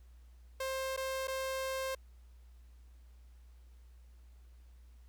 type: tone with dropouts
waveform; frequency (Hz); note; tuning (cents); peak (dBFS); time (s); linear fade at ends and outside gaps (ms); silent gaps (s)
sawtooth; 529; C5; +19; -31; 0.6-1.95; 5; 0.965-0.974 / 1.273-1.28
effects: added 60 Hz sine -54 dBFS peak until 5.08 s + pink hiss -73 dBFS RMS until 5.08 s